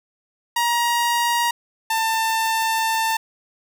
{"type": "tone pair in turn", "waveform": "sawtooth", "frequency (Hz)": [947, 893.8], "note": ["A#5", "A5"], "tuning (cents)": [27, 27], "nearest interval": "minor second", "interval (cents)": 100, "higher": "first", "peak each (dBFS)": [-14, -15], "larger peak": "first", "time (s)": [[0.56, 1.51], [1.9, 3.17]], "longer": "second", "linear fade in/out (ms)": 5, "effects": []}